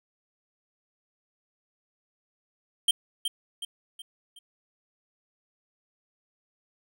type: tone with echo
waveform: square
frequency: 3148 Hz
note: G7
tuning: 7 cents sharp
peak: -19 dBFS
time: 2.88-2.91 s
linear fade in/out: 5 ms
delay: 370 ms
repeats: 4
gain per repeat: -7 dB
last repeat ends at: 4.39 s
effects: none